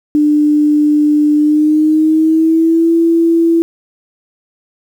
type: tone with pitch glide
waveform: sine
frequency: 298.3 to 332.9 Hz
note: D4 to E4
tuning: +27 to +17 cents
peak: -7 dBFS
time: 0.15-3.62 s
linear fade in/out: 0 ms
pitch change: +190 cents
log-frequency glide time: 1.36-2.92 s
effects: 7-bit